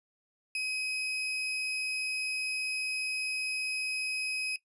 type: tone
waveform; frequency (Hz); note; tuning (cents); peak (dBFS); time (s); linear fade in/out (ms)
35% pulse; 2531; D#7; +29; -29; 0.55-4.56; 2
effects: noise-tail reverb RT60 0.1 s tail -17 dB re dry + resampled to 24000 Hz